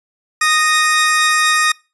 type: tone pair together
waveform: sawtooth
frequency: 1239.4 / 1857 Hz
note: D#6 / A#6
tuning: -7 / -7 cents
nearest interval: perfect fifth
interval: 700 cents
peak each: -11 dBFS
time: 0.41-1.72 s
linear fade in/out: 5 ms
effects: noise-tail reverb RT60 0.3 s tail -25 dB re dry + resampled to 24000 Hz